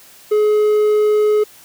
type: tone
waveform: triangle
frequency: 423.2 Hz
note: G#4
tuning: 33 cents sharp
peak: -9 dBFS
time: 0.31-1.44 s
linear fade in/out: 10 ms
effects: white hiss -44 dBFS RMS until 1.64 s + high-pass 60 Hz 12 dB/octave